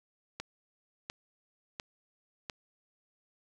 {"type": "click train", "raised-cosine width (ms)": 0.2, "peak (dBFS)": -20, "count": 4, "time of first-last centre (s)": [0.4, 2.498], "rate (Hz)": 1.43, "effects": ["10-bit"]}